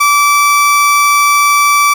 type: tone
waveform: 30% pulse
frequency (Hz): 1159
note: D6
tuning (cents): -23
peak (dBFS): -4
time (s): 0-1.94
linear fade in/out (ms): 10
effects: none